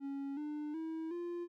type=tone with pitch steps; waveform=triangle; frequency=277.2 / 298.8 / 322.1 / 347.2 Hz; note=C#4 / D4 / E4 / F4; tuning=0 / +30 / -40 / -10 cents; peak=-36 dBFS; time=0-1.48 s; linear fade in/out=50 ms; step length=370 ms; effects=none